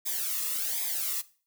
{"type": "noise with flanger", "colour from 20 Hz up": "blue", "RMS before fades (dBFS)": -31, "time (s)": [0.05, 1.22], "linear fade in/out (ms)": 20, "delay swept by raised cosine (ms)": [0.7, 1.32], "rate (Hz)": 1.3, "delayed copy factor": -0.8, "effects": ["noise-tail reverb RT60 0.4 s tail -18 dB re dry"]}